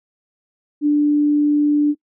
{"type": "tone", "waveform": "sine", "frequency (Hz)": 294.5, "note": "D4", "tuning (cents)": 5, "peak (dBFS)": -12, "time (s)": [0.81, 1.95], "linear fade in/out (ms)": 50, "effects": ["noise-tail reverb RT60 0.1 s tail -24 dB re dry"]}